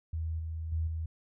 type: tone with level steps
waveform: sine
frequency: 80.7 Hz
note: E2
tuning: 36 cents flat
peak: -31 / -34 / -28 / -32 dBFS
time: 0.13-1.06 s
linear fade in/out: 5 ms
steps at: 0.39 / 0.72 / 0.87 s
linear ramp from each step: 5 ms
effects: none